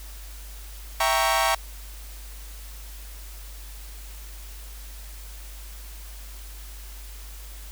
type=chord; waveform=sawtooth; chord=E diminished seventh; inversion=none; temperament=equal with one note detuned; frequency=659.3 / 784 / 932.3 / 1111.9 Hz; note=E5 / G5 / Bb5 / Db6; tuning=0 / 0 / 0 / +5 cents; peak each=-22 dBFS; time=1-1.55 s; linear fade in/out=5 ms; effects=added 50 Hz sine -38 dBFS peak until 7.71 s + white hiss -46 dBFS RMS until 7.71 s